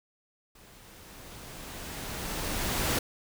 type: noise with level ramp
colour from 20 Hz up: pink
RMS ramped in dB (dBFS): -55 to -27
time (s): 0.55-2.99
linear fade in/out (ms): 5
effects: none